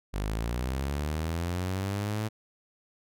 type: linear sweep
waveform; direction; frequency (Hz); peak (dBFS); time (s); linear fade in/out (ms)
sawtooth; up; 48.38 to 110; -25; 0.13-2.29; 20
effects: none